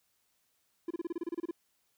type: tone bursts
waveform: triangle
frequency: 339.7 Hz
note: F4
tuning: 48 cents flat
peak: -30 dBFS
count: 12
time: 0.88-1.511 s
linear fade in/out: 5 ms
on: 26 ms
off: 29 ms
effects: white hiss -75 dBFS RMS until 1.97 s